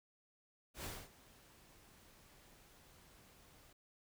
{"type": "noise with ADSR envelope", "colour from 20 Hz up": "pink", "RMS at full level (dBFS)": -44, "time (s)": [0.74, 3.73], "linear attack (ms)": 100, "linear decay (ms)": 240, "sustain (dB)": -20, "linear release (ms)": 6, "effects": []}